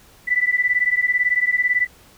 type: beating tone pair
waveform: sine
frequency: 1972 / 1990 Hz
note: B6 / B6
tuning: -3 / +13 cents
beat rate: 18 Hz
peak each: -19 dBFS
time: 0.27-1.87 s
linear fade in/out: 20 ms
effects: pink hiss -50 dBFS RMS until 2.17 s